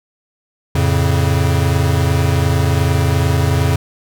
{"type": "chord", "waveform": "square", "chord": "F augmented", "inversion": "none", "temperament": "equal", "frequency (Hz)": [87.31, 110, 138.59], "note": ["F2", "A2", "C#3"], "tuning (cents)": [0, 0, 0], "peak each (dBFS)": [-16, -20, -17], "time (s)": [0.75, 3.76], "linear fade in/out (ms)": 5, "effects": []}